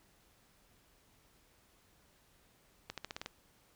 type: accelerating click train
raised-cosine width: 0.2 ms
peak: -23 dBFS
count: 7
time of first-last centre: 2.9-3.261 s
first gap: 77 ms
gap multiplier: 0.9
effects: pink hiss -68 dBFS RMS until 3.75 s